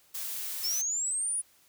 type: noise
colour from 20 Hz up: blue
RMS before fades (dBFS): -36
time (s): 0.14-0.82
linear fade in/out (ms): 10
type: linear sweep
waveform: sine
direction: up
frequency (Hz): 5190 to 9900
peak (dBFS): -28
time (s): 0.63-1.42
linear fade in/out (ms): 20
effects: white hiss -63 dBFS RMS until 1.68 s